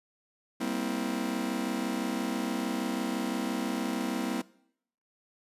40% pulse chord, C dominant seventh, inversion second, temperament just, 196.22 / 235.5 / 261.6 / 327 Hz, G3 / Bb3 / C4 / E4, +2 / +18 / 0 / -14 cents, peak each -37 / -33 / -34 / -35 dBFS, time 0.6-4.42 s, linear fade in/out 10 ms, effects noise-tail reverb RT60 0.7 s tail -21 dB re dry + resampled to 32000 Hz

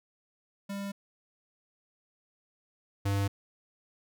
square tone pair in turn, 199.1 / 99.55 Hz, G3 / G2, +27 / +27 cents, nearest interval octave, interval 1200 cents, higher first, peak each -35 / -27 dBFS, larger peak second, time 0.69-0.92 / 3.05-3.28 s, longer neither, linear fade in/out 10 ms, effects none

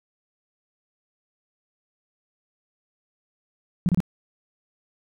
sine tone bursts, 177.3 Hz, F3, 26 cents sharp, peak -16 dBFS, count 3, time 3.86-4.003 s, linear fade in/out 0 ms, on 29 ms, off 28 ms, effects none

